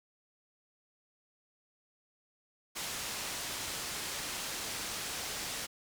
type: low-pass noise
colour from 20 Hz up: white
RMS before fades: -39 dBFS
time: 2.75-5.67 s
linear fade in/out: 20 ms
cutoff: 7900 Hz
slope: 12 dB/octave
effects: none